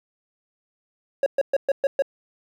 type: tone bursts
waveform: triangle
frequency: 551 Hz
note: C#5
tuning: 11 cents flat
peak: -14 dBFS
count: 6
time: 1.23-2.022 s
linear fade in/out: 2 ms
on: 32 ms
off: 120 ms
effects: 9-bit